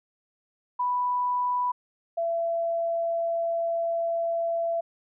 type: tone pair in turn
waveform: sine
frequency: 987.8 / 671.9 Hz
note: B5 / E5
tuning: 0 / +33 cents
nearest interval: perfect fifth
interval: 667 cents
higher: first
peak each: -23 / -24 dBFS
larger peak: first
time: 0.79-1.72 / 2.17-4.81 s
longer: second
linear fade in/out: 10 ms
effects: none